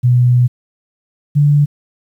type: tone pair in turn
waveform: sine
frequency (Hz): 123.47 / 145.74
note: B2 / D3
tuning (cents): 0 / -13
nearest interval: minor third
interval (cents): 287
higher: second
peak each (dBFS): -7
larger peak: neither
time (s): 0.03-0.48 / 1.35-1.66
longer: first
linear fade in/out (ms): 20
effects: 8-bit